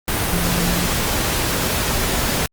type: tone in noise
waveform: sine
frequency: 174.61 Hz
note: F3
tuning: in tune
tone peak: -21 dBFS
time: 0.33-0.86 s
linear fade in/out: 0 ms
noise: pink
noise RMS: -20 dBFS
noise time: 0.08-2.46 s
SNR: -4 dB
effects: Opus 32 kbps

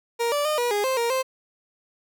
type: tone with pitch steps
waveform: 30% pulse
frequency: 468.9 / 582 / 609 / 482.9 / 411.9 / 524 / 468.9 / 523 Hz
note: A#4 / D5 / D#5 / B4 / G#4 / C5 / A#4 / C5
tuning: +10 / -16 / -37 / -39 / -14 / +2 / +10 / -1 cents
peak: -19 dBFS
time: 0.19-1.23 s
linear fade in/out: 20 ms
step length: 130 ms
effects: none

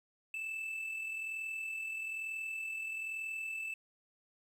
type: tone with amplitude modulation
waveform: triangle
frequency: 2637 Hz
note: E7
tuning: in tune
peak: -34 dBFS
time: 0.34-3.74 s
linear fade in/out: 2 ms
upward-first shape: sine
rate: 41.1 Hz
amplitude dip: 40%
effects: 11-bit

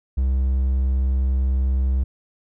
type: tone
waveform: triangle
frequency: 65.41 Hz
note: C2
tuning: in tune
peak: -15 dBFS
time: 0.17-2.04 s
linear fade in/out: 10 ms
effects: none

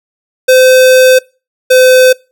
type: tone pair in turn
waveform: square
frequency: 514 / 511.4 Hz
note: C5 / C5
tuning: -31 / -40 cents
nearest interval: unison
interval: 9 cents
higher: first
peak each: -3 dBFS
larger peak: neither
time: 0.48-1.19 / 1.7-2.13 s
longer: first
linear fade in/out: 10 ms
effects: noise-tail reverb RT60 0.3 s tail -24 dB re dry

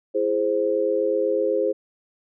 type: chord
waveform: sine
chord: E augmented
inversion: none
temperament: equal with one note detuned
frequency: 335.2 / 415.3 / 523.3 Hz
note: E4 / G#4 / B#4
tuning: +29 / 0 / 0 cents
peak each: -27 / -23 / -22 dBFS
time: 0.14-1.73 s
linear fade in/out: 20 ms
effects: none

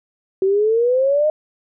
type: exponential sweep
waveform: sine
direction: up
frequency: 376.1 to 622.3 Hz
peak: -13 dBFS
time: 0.42-1.3 s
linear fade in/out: 2 ms
effects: none

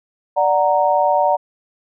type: chord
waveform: sine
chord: D augmented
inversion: none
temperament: equal with one note detuned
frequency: 587.3 / 740 / 929.6 Hz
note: D5 / F#5 / A#5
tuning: 0 / 0 / -5 cents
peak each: -17 dBFS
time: 0.36-1.37 s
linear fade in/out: 20 ms
effects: none

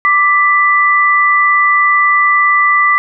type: tone pair together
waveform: sine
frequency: 1174.7 / 1984.2 Hz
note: D6 / B6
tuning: 0 / +8 cents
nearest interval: major sixth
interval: 908 cents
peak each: -10 dBFS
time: 0.05-2.98 s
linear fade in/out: 0 ms
effects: none

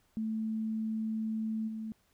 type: tone with level steps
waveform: sine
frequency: 220 Hz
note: A3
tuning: in tune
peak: -31 / -36 dBFS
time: 0.17-1.92 s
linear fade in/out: 0 ms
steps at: 1.67 s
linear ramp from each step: 20 ms
effects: pink hiss -71 dBFS RMS until 2.13 s

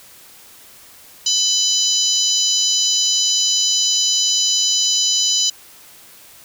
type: harmonic tone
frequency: 999 Hz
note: B5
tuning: 20 cents sharp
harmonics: 3 / 4 / 5 / 6 / 7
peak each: -21 / -21 / -21 / -21 / -21 dBFS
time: 1.26-5.5 s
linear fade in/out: 5 ms
effects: white hiss -44 dBFS RMS until 6.44 s

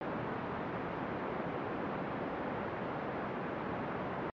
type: band-pass noise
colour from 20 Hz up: pink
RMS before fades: -38 dBFS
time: 0.01-4.3 s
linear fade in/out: 0 ms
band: 180 to 1400 Hz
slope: 12 dB/octave
effects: low-pass 3000 Hz 12 dB/octave + MP3 48 kbps

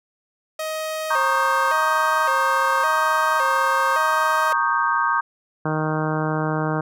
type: tone with vibrato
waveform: sawtooth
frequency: 580 Hz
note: D5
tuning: 22 cents flat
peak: -21 dBFS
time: 0.59-4.53 s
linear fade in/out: 5 ms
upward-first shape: square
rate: 0.89 Hz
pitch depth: 140 cents each way
type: chord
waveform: sine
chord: Eb dominant seventh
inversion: second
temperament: equal with one note detuned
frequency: 932.3 / 1108.7 / 1233.8 / 1568 Hz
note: Bb5 / Db6 / Eb6 / G6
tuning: 0 / 0 / -15 / 0 cents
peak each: -23 dBFS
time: 1.1-5.21 s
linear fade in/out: 10 ms
type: harmonic tone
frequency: 155.56 Hz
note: D#3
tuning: in tune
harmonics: 1 / 2 / 3 / 4 / 5 / 6 / 7 / 8 / 9 / 10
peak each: -24 / -27 / -29 / -30 / -31 / -32 / -32 / -33 / -34 / -34 dBFS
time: 5.65-6.81 s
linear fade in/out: 5 ms
effects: none

